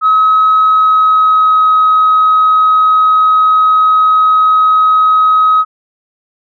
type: tone with pitch glide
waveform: sine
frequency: 1278 to 1268.4 Hz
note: D#6 to D#6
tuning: +46 to +33 cents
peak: -4 dBFS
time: 0.01-5.65 s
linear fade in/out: 50 ms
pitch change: -13 cents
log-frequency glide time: 0.6-1.68 s
effects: tanh soft clip ceiling -2 dBFS